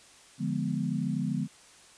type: chord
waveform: sine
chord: D diminished seventh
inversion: none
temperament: equal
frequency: 146.83 / 174.61 / 207.7 / 246.9 Hz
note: D3 / F3 / Ab3 / Cb4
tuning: 0 / 0 / 0 / 0 cents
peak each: -33 dBFS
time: 0.38-1.48 s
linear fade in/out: 50 ms
effects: white hiss -55 dBFS RMS until 1.97 s + resampled to 22050 Hz